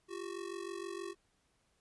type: ring-modulated tone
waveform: square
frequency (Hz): 370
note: F#4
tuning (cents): 0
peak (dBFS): -38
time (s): 0.08-1.15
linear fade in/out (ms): 50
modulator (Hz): 23.2
effects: pink hiss -75 dBFS RMS until 1.8 s + resampled to 24000 Hz